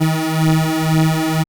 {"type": "beating tone pair", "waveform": "30% pulse", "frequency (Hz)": [157.6, 159.6], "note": ["D#3", "D#3"], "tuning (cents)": [23, 44], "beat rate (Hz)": 2, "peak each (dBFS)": [-14, -13], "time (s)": [0, 1.44], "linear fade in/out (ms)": 20, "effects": ["Opus 32 kbps"]}